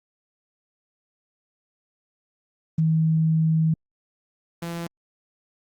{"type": "tone pair in turn", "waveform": ["sine", "sawtooth"], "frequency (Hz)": [159.9, 169.39], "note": ["D#3", "E3"], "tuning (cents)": [48, 47], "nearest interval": "minor second", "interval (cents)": 99, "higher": "second", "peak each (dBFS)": [-17, -25], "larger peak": "first", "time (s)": [[2.78, 3.74], [4.62, 4.87]], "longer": "first", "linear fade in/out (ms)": 5, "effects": ["Opus 24 kbps"]}